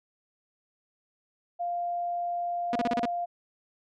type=tone; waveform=sine; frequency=698 Hz; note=F5; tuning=1 cent flat; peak=-28 dBFS; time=1.59-3.26 s; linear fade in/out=20 ms
type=tone bursts; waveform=sawtooth; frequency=243.2 Hz; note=B3; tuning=26 cents flat; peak=-22 dBFS; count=6; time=2.73-3.056 s; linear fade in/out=2 ms; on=26 ms; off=34 ms
effects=low-pass 4000 Hz 12 dB/octave